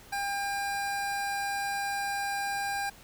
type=tone; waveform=25% pulse; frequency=801 Hz; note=G5; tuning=37 cents sharp; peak=-26 dBFS; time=0.12-2.9 s; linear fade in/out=10 ms; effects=pink hiss -53 dBFS RMS until 3.03 s